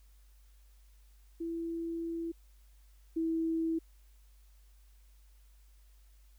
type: tone pair in turn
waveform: sine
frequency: 333 / 326.1 Hz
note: E4 / E4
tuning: +18 / -19 cents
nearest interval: unison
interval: 37 cents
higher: first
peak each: -34 / -29 dBFS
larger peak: second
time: 1.4-2.32 / 3.16-3.79 s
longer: first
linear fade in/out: 10 ms
effects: added 50 Hz sine -57 dBFS peak until 6.38 s + white hiss -71 dBFS RMS until 6.38 s